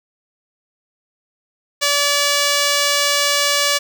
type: tone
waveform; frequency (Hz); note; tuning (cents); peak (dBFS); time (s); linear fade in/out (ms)
5% pulse; 575; D5; -37; -3; 1.81-3.79; 20
effects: none